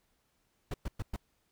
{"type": "noise bursts", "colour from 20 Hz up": "brown", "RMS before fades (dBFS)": -34, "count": 4, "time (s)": [0.71, 1.164], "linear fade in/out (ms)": 5, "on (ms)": 31, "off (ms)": 110, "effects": ["pink hiss -75 dBFS RMS until 1.51 s"]}